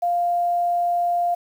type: tone with quantisation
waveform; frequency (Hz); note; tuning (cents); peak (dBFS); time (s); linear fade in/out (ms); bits
sine; 698.5; F5; 0; -18; 0.02-1.35; 10; 8
effects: none

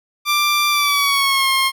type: tone with pitch glide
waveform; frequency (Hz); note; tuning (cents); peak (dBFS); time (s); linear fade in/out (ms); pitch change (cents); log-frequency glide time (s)
15% pulse; 1181 to 1070.5; D6 to C6; +9 to +39; -8; 0.25-1.72; 50; -170; 0.7-1.49
effects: none

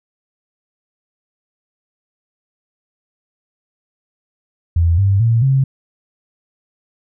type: tone with pitch steps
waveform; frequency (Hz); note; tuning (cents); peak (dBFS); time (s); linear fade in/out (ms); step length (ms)
sine; 84.2 / 98.41 / 115.02 / 134.43; E2 / G2 / A#2 / C3; +37 / +7 / -23 / +47; -10; 4.76-5.64; 5; 220
effects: none

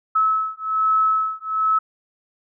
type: beating tone pair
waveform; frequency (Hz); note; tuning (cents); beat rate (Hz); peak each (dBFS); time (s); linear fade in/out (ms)
sine; 1296 / 1297.2; E6 / E6; -30 / -28; 1.2; -20; 0.15-1.79; 10
effects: none

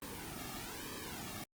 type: noise with flanger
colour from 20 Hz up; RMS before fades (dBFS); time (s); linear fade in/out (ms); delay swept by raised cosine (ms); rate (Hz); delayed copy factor
pink; -45; 0.02-1.44; 2; 1.4 to 2.03; 1.1; -0.7
effects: Opus 24 kbps

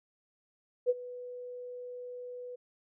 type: tone with ADSR envelope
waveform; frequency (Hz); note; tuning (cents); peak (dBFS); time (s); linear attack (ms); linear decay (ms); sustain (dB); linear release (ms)
sine; 493.9; B4; 0; -21; 0.86-2.56; 36; 35; -19; 12
effects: none

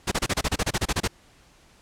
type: noise bursts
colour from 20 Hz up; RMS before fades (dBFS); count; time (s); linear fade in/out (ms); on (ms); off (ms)
pink; -23; 14; 0.07-1.078; 10; 46; 28
effects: pink hiss -56 dBFS RMS until 1.81 s + low-pass 9000 Hz 12 dB/octave

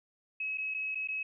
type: tone with dropouts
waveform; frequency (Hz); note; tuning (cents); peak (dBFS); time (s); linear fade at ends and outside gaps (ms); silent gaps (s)
sine; 2564; E7; -49; -32; 0.4-1.23; 5; 0.575-0.581 / 0.741-0.745 / 0.948-0.954 / 1.075-1.085
effects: none

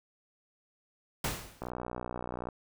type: noise with exponential decay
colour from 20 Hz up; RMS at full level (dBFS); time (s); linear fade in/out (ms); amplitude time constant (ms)
pink; -30; 1.24-1.7; 5; 100
type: click train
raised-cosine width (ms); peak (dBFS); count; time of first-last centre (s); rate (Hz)
1; -23; 54; 1.62-2.487; 61.1
effects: none

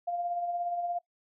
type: tone with tremolo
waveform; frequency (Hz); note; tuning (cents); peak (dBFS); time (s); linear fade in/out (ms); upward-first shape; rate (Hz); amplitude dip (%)
sine; 698.5; F5; 0; -28; 0.07-0.99; 10; sine; 17; 40
effects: noise-tail reverb RT60 0.1 s tail -20 dB re dry

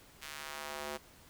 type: tone with high-pass filter sweep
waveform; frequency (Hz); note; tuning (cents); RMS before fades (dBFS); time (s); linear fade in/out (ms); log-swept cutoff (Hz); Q
square; 73.42; D2; 0; -43; 0.21-0.98; 20; 2000 to 420; 0.84
effects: pink hiss -59 dBFS RMS until 1.29 s

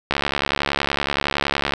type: click train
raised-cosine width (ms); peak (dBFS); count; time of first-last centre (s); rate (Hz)
0.3; -3; 116; 0.11-1.737; 70.7
effects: none

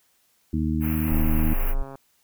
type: harmonic tone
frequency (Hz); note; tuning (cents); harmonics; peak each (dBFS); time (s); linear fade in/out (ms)
78; D#2; +5; 1 / 2 / 3 / 4; -26 / -28 / -26 / -29; 0.53-1.54; 5
type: band-stop noise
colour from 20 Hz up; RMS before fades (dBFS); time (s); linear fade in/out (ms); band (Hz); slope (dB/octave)
white; -34; 0.8-1.75; 50; 2800 to 11000; 96
type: click train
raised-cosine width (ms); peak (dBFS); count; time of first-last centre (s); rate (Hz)
1; -26; 120; 1.08-1.955; 136
type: tone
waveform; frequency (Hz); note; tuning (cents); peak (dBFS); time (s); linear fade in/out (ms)
sine; 25.96; G#0; 0; -19; 1.11-1.83; 10
effects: white hiss -65 dBFS RMS until 2.23 s

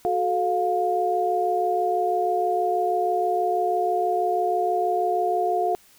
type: tone cluster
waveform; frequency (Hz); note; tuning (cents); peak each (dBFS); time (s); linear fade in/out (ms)
sine; 368.5 / 434.7 / 708; F#4 / A4 / F5; -7 / -21 / +23; -26 / -27 / -22; 0.05-5.75; 0
effects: white hiss -55 dBFS RMS until 5.98 s

